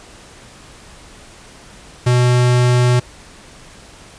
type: tone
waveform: square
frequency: 123.47 Hz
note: B2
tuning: in tune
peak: -11 dBFS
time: 2.06-3 s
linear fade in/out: 10 ms
effects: pink hiss -41 dBFS RMS until 4.18 s + resampled to 22050 Hz